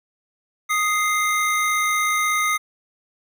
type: tone pair together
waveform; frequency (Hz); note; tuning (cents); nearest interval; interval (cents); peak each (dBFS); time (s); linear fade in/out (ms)
square; 1244.5 / 2093; D#6 / C7; 0 / 0; major sixth; 900; -22; 0.69-2.58; 20
effects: none